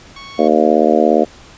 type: tone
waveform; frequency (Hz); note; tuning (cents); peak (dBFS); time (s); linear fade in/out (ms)
15% pulse; 1108.7; C#6; 0; -26; 0.16-0.48; 5
type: harmonic tone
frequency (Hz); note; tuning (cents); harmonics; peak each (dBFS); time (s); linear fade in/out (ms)
77.3; D#2; -11; 3 / 4 / 5 / 6 / 7 / 8 / 9; -17 / -17 / -17 / -17 / -17 / -17 / -17; 0.38-1.25; 20
effects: pink hiss -41 dBFS RMS until 1.57 s + resampled to 16000 Hz